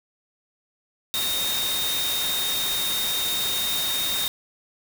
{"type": "tone in noise", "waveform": "sine", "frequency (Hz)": 3700, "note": "A#7", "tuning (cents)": -14, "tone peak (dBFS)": -25, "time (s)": [1.14, 4.28], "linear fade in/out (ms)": 0, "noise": "white", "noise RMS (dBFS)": -28, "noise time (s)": [1.14, 4.28], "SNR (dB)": 0, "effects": []}